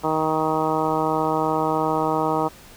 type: harmonic tone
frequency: 157.2 Hz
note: D#3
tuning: 18 cents sharp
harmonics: 1 / 2 / 3 / 4 / 5 / 6 / 7 / 8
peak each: -31 / -26 / -26 / -28 / -26 / -26 / -30 / -30 dBFS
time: 0.03-2.49 s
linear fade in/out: 20 ms
effects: pink hiss -46 dBFS RMS until 2.76 s